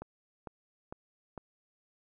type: click train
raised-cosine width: 1 ms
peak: -27 dBFS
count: 4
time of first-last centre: 0.02-1.377 s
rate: 2.21 Hz
effects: none